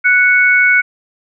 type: tone pair together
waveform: sine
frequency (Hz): 1480 / 2217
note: F#6 / C#7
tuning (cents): 0 / 0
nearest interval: perfect fifth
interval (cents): 700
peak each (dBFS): -10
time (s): 0.04-0.82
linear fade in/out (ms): 20
effects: none